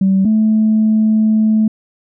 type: tone pair in turn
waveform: sine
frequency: 192.2 / 217.6 Hz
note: G3 / A3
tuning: -34 / -19 cents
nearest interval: major second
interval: 215 cents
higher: second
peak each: -8 dBFS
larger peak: neither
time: 0.01-0.25 / 0.25-1.68 s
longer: second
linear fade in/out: 5 ms
effects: tanh soft clip ceiling -5 dBFS